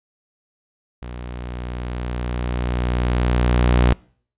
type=tone with level ramp; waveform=sawtooth; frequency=60.8 Hz; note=B1; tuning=26 cents flat; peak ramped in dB=-27 to -8 dBFS; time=1.02-3.93 s; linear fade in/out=0 ms; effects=noise-tail reverb RT60 0.5 s tail -25 dB re dry + resampled to 8000 Hz